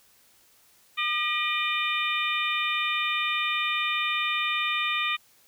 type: harmonic tone with a mistuned harmonic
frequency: 605 Hz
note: D#5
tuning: 49 cents flat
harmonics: 2 / 3 / 4 / 5 / 6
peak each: -30 / -33 / -28 / -33 / -32 dBFS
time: 0.97-5.17 s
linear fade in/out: 20 ms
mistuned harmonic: 3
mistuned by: +92 cents
effects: white hiss -60 dBFS RMS until 5.47 s